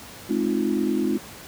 sine chord, F minor seventh, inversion first, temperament equal with one note detuned, 211.6 / 261.6 / 311.1 / 349.2 Hz, Ab3 / C4 / Eb4 / F4, +33 / 0 / 0 / 0 cents, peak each -26 dBFS, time 0.29-1.18 s, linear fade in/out 10 ms, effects pink hiss -41 dBFS RMS until 1.47 s + high-pass 80 Hz 12 dB/octave

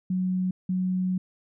sine tone pair in turn, 184.5 / 184.5 Hz, F#3 / F#3, -5 / -5 cents, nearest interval unison, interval 0 cents, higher neither, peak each -23 dBFS, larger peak neither, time 0.1-0.51 / 0.69-1.18 s, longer second, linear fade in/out 5 ms, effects none

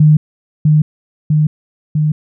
sine tone with echo, 152.5 Hz, D#3, 34 cents flat, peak -4 dBFS, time 0-0.17 s, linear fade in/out 5 ms, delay 650 ms, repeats 3, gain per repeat -2 dB, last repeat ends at 2.12 s, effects none

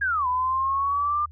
sine linear two-way sweep, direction down then up, 1661.2 to 991 to 1202 Hz, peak -21 dBFS, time 0.01-1.26 s, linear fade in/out 10 ms, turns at 0.27 s, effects added 78 Hz sine -42 dBFS peak until 1.31 s

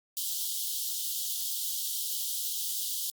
white high-pass noise, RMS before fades -33 dBFS, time 0.17-3.1 s, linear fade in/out 0 ms, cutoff 3000 Hz, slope 96 dB/octave, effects Opus 48 kbps

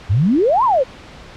sine exponential two-way sweep, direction up then down, 86.1 to 1100 to 483 Hz, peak -11 dBFS, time 0.09-0.84 s, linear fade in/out 20 ms, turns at 0.64 s, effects pink hiss -38 dBFS RMS until 1.36 s + low-pass 4000 Hz 12 dB/octave

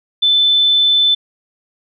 sine tone, 3520 Hz, A7, in tune, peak -9 dBFS, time 0.22-1.15 s, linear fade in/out 10 ms, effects none

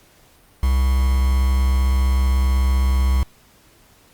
triangle tone with quantisation, 65.41 Hz, C2, in tune, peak -12 dBFS, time 0.63-3.23 s, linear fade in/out 0 ms, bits 5, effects pink hiss -53 dBFS RMS until 4.13 s + Opus 48 kbps

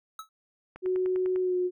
square tone with exponential decay, 1297 Hz, E6, 28 cents flat, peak -34 dBFS, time 0.19-0.29 s, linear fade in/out 2 ms, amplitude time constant 21 ms
click train, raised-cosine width 0.5 ms, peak -29 dBFS, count 7, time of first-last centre 0.76-1.36 s, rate 10 Hz
sine tone with pitch glide, 369.3 to 361.9 Hz, F#4 to F#4, -3 to -38 cents, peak -24 dBFS, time 0.82-1.71 s, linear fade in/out 50 ms, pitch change -35 cents, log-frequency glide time 1.41-1.56 s
effects none

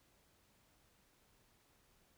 silence, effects pink hiss -72 dBFS RMS until 2.17 s

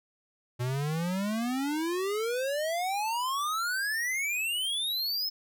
square exponential sweep, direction up, 120 to 5274 Hz, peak -29 dBFS, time 0.59-5.3 s, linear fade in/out 20 ms, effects none

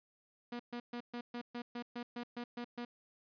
sawtooth tone bursts, 240.4 Hz, B3, 46 cents flat, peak -36 dBFS, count 12, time 0.52-2.85 s, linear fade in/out 5 ms, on 75 ms, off 130 ms, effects resampled to 11025 Hz

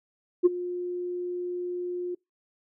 sine tone with ADSR envelope, 356 Hz, F4, 33 cents sharp, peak -11 dBFS, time 0.43-2.15 s, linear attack 29 ms, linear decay 21 ms, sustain -18 dB, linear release 8 ms, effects noise-tail reverb RT60 0.2 s tail -26 dB re dry + tanh soft clip ceiling -11 dBFS

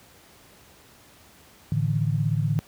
sine chord, A suspended fourth, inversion none, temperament equal with one note detuned, 110 / 146.83 / 163.2 Hz, A2 / D3 / E3, 0 / 0 / -17 cents, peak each -25 / -24 / -28 dBFS, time 1.72-2.59 s, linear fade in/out 0 ms, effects pink hiss -53 dBFS RMS until 2.67 s + high-pass 60 Hz 12 dB/octave

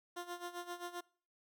15% pulse tone with tremolo, 350.8 Hz, F4, 8 cents sharp, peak -34 dBFS, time 0.16-1.01 s, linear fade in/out 10 ms, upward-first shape sine, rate 7.6 Hz, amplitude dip 80%, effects noise-tail reverb RT60 0.5 s tail -24 dB re dry

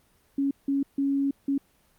sine tone bursts at uneven times, 277.2 Hz, C#4, in tune, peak -22 dBFS, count 4, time 0.38-0.51 / 0.68-0.83 / 0.98-1.31 / 1.48-1.58 s, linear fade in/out 5 ms, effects pink hiss -64 dBFS RMS until 1.98 s + Opus 32 kbps

